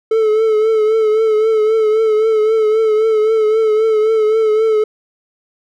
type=tone with vibrato; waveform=triangle; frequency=436.6 Hz; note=A4; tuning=13 cents flat; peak=-8 dBFS; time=0.11-4.84 s; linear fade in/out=5 ms; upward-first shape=triangle; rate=3.8 Hz; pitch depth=50 cents each way; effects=none